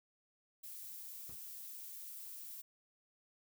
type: noise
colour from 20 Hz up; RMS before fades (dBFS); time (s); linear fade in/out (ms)
violet; -49; 0.63-2.62; 10
type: noise with exponential decay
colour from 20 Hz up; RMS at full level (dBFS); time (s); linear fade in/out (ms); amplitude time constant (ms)
brown; -50; 1.29-1.46; 2; 35
effects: high-pass 80 Hz 12 dB/octave